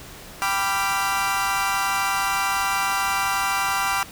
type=chord; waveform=30% pulse; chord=G dominant seventh; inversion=none; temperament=equal with one note detuned; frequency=784 / 987.8 / 1174.7 / 1379.3 Hz; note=G5 / B5 / D6 / F6; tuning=0 / 0 / 0 / -22 cents; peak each=-24 dBFS; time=0.42-4.03 s; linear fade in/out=0 ms; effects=pink hiss -41 dBFS RMS until 4.11 s